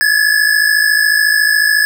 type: tone pair together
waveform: square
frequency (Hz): 1674 / 1728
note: G#6 / A6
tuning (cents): +13 / -32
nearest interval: minor second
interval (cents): 55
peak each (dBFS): -13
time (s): 0.01-1.85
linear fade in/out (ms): 0
effects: none